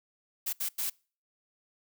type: noise bursts at uneven times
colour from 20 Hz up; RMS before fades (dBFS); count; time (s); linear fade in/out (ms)
blue; -32; 3; 0.46-0.53 / 0.6-0.69 / 0.78-0.9; 10
effects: noise-tail reverb RT60 0.4 s tail -26 dB re dry